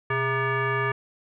sine tone with frequency modulation, 659 Hz, E5, 1 cent flat, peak -22 dBFS, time 0.1-0.92 s, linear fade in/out 5 ms, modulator 534 Hz, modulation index 2.7, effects none

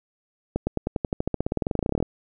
accelerating click train, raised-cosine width 2 ms, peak -10 dBFS, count 27, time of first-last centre 0.56-2.026 s, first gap 110 ms, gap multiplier 0.94, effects none

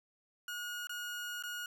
30% pulse tone with dropouts, 1440 Hz, F#6, 47 cents flat, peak -36 dBFS, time 0.48-1.66 s, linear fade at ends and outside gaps 2 ms, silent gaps 0.871-0.894 / 1.425-1.436 s, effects none

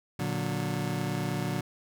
30% pulse chord, Bb augmented, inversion none, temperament just, 116.54 / 145.68 / 182.1 Hz, Bb2 / D3 / F#3, 0 / -14 / -27 cents, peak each -32 / -30 / -31 dBFS, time 0.19-1.61 s, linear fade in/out 5 ms, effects none

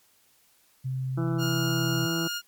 sine tone with pitch glide, 130.6 to 129.47 Hz, C3 to C3, -3 to -18 cents, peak -27 dBFS, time 0.84-2.07 s, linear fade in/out 20 ms, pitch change -15 cents, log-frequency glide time 1.63-1.87 s
harmonic tone, 166.2 Hz, E3, 15 cents sharp, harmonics 1 / 2 / 3 / 4 / 5 / 6 / 7 / 8 / 9, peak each -30 / -29 / -42 / -42 / -45 / -48 / -47 / -41 / -47 dBFS, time 1.17-2.28 s, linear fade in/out 10 ms
15% pulse tone, 1419 Hz, F6, 27 cents sharp, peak -23 dBFS, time 1.38-2.42 s, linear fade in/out 50 ms
effects white hiss -63 dBFS RMS until 2.47 s + MP3 96 kbps

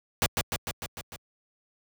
pink noise with echo, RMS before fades -23 dBFS, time 0.22-0.26 s, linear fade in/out 0 ms, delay 150 ms, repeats 6, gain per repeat -3 dB, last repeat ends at 1.16 s, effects high-pass 60 Hz 12 dB/octave

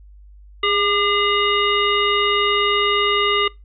harmonic tone with a mistuned harmonic, 409.8 Hz, G#4, 23 cents flat, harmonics 1 / 3 / 5 / 7 / 9, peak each -22 / -20 / -22 / -21 / -26 dBFS, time 0.63-3.48 s, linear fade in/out 5 ms, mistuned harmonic 3, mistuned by -41 cents, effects noise-tail reverb RT60 0.2 s tail -22 dB re dry + added 50 Hz sine -41 dBFS peak until 3.64 s

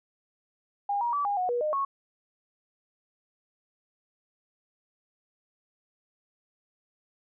sine tone with pitch steps, 809 / 951 / 1152 / 812 / 731 / 483.3 / 610 / 1101 Hz, G#5 / A#5 / D6 / G#5 / F#5 / B4 / D#5 / C#6, -46 / +34 / -34 / -39 / -21 / -38 / -34 / -12 cents, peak -25 dBFS, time 0.89-1.85 s, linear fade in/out 5 ms, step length 120 ms, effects none

